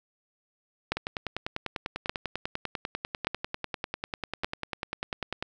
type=two click trains; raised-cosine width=0.3 ms; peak=-10 / -15 dBFS; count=4 / 46; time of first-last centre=0.92-4.445 / 0.97-5.425 s; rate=0.851 / 10.1 Hz; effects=none